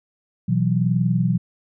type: chord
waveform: sine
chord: B suspended fourth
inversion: none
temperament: just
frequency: 123.47 / 164.63 / 185.21 Hz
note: B2 / E3 / F#3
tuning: 0 / -2 / +2 cents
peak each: -21 dBFS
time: 0.48-1.38 s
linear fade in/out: 10 ms
effects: none